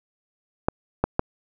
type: clicks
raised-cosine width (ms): 1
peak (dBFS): -5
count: 3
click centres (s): 0.685 / 1.04 / 1.194
effects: none